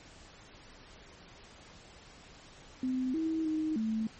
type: tone with pitch steps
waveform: sine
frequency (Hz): 257 / 321.2 / 312.6 / 220.5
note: C4 / E4 / D#4 / A3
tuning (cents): -31 / -45 / +8 / +4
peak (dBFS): -29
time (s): 2.83-4.07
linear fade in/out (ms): 2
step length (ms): 310
effects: pink hiss -54 dBFS RMS until 4.19 s + MP3 32 kbps